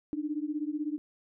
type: beating tone pair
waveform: sine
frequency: 293.7 / 309.7 Hz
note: D4 / D#4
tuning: 0 / -8 cents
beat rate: 16 Hz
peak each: -33 / -34 dBFS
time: 0.13-0.98 s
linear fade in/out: 0 ms
effects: none